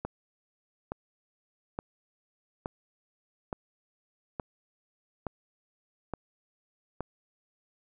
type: click train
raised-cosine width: 1 ms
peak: -19 dBFS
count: 9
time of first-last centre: 0.05-7.007 s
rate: 1.15 Hz
effects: none